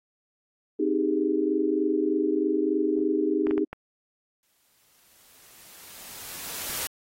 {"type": "chord", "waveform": "sine", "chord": "Ab major seventh", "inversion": "first", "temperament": "equal", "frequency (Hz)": [261.6, 311.1, 392, 415.3], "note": ["C4", "Eb4", "G4", "Ab4"], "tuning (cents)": [0, 0, 0, 0], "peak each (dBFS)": [-31, -25, -27, -29], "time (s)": [0.79, 3.65], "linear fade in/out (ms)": 10}
{"type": "clicks", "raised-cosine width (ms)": 0.5, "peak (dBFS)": -20, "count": 4, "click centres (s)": [3.469, 3.51, 3.579, 3.73]}
{"type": "noise with exponential growth", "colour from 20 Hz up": "white", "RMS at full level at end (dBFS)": -30, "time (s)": [4.43, 6.87], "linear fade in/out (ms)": 1, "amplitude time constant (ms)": 530}
{"effects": ["AAC 48 kbps"]}